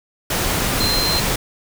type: tone in noise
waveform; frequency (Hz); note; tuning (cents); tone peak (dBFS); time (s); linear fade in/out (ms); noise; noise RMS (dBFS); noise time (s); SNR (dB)
sine; 4127; C8; -25; -19; 0.8-1.2; 5; pink; -20; 0.3-1.36; -2
effects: none